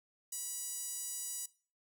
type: tone with high-pass filter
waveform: sawtooth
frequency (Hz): 974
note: B5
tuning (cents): -24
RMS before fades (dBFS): -41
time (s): 0.32-1.46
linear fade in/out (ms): 5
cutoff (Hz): 7900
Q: 2.5
effects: noise-tail reverb RT60 0.4 s tail -21 dB re dry